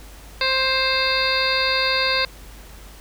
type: harmonic tone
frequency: 526 Hz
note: C5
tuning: 9 cents sharp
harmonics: 1 / 2 / 3 / 4 / 5 / 7 / 8 / 9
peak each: -26 / -26 / -26 / -26 / -26 / -26 / -26 / -26 dBFS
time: 0.41-2.25 s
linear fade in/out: 2 ms
effects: added 50 Hz sine -41 dBFS peak until 3 s + pink hiss -45 dBFS RMS until 3 s